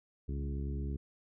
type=harmonic tone with a mistuned harmonic; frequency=69.3 Hz; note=C#2; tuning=in tune; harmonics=1 / 2 / 3 / 4 / 5 / 6; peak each=-35 / -41 / -45 / -47 / -49 / -51 dBFS; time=0.28-0.97 s; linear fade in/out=10 ms; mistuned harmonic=2; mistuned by=+37 cents; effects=none